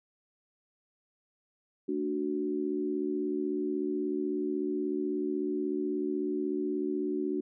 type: chord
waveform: sine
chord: D major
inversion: second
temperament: equal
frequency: 220 / 293.7 / 370 Hz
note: A3 / D4 / F#4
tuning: 0 / 0 / 0 cents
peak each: -38 / -32 / -32 dBFS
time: 1.88-7.41 s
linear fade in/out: 10 ms
effects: none